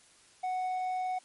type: tone with hard clipping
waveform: sine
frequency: 740 Hz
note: F#5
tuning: in tune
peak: -31 dBFS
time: 0.43-1.19 s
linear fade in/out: 10 ms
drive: 3 dB
effects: white hiss -60 dBFS RMS until 1.24 s + MP3 48 kbps